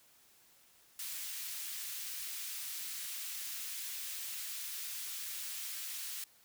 white high-pass noise, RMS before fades -42 dBFS, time 0.99-6.24 s, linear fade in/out 2 ms, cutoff 2000 Hz, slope 12 dB/octave, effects white hiss -65 dBFS RMS until 6.44 s

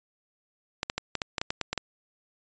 clicks, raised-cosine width 0.2 ms, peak -11 dBFS, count 11, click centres 0.831 / 0.899 / 0.98 / 1.153 / 1.218 / 1.382 / 1.415 / 1.505 / 1.613 / 1.73 / 1.777 s, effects resampled to 16000 Hz

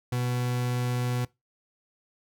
40% pulse tone, 123.47 Hz, B2, in tune, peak -25 dBFS, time 0.12-1.25 s, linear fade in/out 5 ms, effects noise-tail reverb RT60 0.2 s tail -21 dB re dry

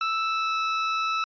sawtooth tone with pitch glide, 1318.5 to 1310.1 Hz, E6 to E6, 0 to -11 cents, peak -20 dBFS, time 0.01-1.24 s, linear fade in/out 2 ms, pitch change -11 cents, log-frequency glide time 0.22-0.57 s, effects resampled to 11025 Hz

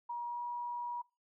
sine tone with pitch glide, 954 to 961.7 Hz, A#5 to B5, +40 to -46 cents, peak -36 dBFS, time 0.09-1.02 s, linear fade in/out 10 ms, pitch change +14 cents, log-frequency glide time 0.27-0.42 s, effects noise-tail reverb RT60 0.3 s tail -23 dB re dry

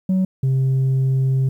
sine tone pair in turn, 187.6 / 132.65 Hz, F#3 / C3, +24 / +24 cents, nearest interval tritone, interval 600 cents, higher first, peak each -12 dBFS, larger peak neither, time 0.09-0.25 / 0.43-1.49 s, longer second, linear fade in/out 5 ms, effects tanh soft clip ceiling -14 dBFS + 9-bit

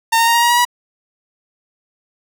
sawtooth tone with pitch steps, 912 / 921.5 / 931.2 / 940.9 / 950.7 / 960.7 / 970.7 Hz, A#5 / A#5 / A#5 / A#5 / A#5 / B5 / B5, -38 / -20 / -2 / +16 / +34 / -48 / -30 cents, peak -7 dBFS, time 0.12-0.652 s, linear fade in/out 10 ms, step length 76 ms, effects none

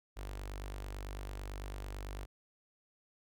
sawtooth tone with notch filter, 49 Hz, G1, in tune, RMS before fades -43 dBFS, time 0.16-2.26 s, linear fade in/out 20 ms, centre 170 Hz, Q 0.73, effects none

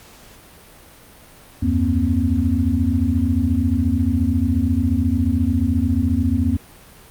sine tone cluster, 79.5 / 93.7 / 235.7 / 264.2 Hz, D#2 / F#2 / A#3 / C4, +38 / +22 / +19 / +17 cents, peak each -21 dBFS, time 1.62-6.57 s, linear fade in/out 10 ms, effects pink hiss -45 dBFS RMS until 7.1 s + Opus 48 kbps

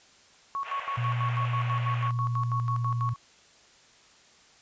sine tone with tremolo, 1108.7 Hz, C#6, in tune, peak -28 dBFS, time 0.55-3.16 s, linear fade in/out 0 ms, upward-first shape square, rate 6.1 Hz, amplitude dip 80%
white band-pass noise, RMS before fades -40 dBFS, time 0.63-2.12 s, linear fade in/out 50 ms, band 510 to 2900 Hz, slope 48 dB/octave
sine tone with pitch glide, 120 to 118.83 Hz, B2 to A#2, -49 to +34 cents, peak -26 dBFS, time 0.97-3.14 s, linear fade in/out 10 ms, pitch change -17 cents, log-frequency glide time 1.78-2.81 s
effects white hiss -57 dBFS RMS until 4.61 s + resampled to 16000 Hz

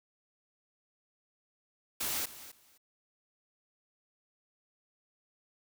white noise with echo, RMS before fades -34 dBFS, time 2-2.26 s, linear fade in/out 10 ms, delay 260 ms, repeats 2, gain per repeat -15 dB, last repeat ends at 2.78 s, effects none

